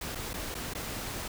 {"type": "noise with dropouts", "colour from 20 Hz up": "pink", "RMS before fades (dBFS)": -37, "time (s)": [0.01, 1.28], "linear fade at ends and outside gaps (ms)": 5, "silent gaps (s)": [[0.15, 0.154], [0.333, 0.339], [0.544, 0.55], [0.737, 0.749]], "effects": []}